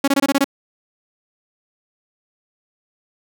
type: tone bursts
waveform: sawtooth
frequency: 277.2 Hz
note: C#4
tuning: in tune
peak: -9 dBFS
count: 7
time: 0.04-0.444 s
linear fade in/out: 5 ms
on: 38 ms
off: 23 ms
effects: none